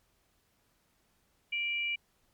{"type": "tone pair together", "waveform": "sine", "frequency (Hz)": [2351, 2904], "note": ["D7", "F#7"], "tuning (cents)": [1, -33], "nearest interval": "major third", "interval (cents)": 366, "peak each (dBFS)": [-31, -36], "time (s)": [1.52, 1.96], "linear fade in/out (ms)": 10, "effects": ["pink hiss -72 dBFS RMS until 2.33 s", "MP3 96 kbps"]}